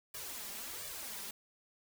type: noise with flanger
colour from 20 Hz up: white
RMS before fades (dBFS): -44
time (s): 0.14-1.31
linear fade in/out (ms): 5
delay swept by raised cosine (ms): 1.7 to 5.1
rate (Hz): 1.4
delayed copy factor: +0.85
effects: none